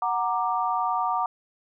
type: chord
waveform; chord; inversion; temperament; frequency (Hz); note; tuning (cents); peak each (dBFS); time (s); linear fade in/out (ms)
sine; Gb augmented; none; equal with one note detuned; 740 / 932.3 / 1181.5; Gb5 / Bb5 / D6; 0 / 0 / +10; -27; 0.02-1.26; 2
effects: none